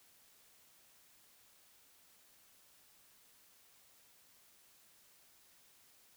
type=silence; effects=white hiss -66 dBFS RMS until 6.16 s